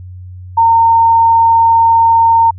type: tone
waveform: sine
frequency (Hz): 915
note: A#5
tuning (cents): -32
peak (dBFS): -5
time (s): 0.57-2.51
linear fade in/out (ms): 10
effects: added 91 Hz sine -27 dBFS peak until 2.58 s